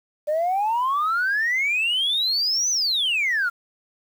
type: exponential two-way sweep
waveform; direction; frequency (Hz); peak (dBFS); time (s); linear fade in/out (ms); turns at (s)
sine; up then down; 587.3 to 6190 to 1357; -18; 0.27-3.5; 20; 2.7
effects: tanh soft clip ceiling -16 dBFS + 8-bit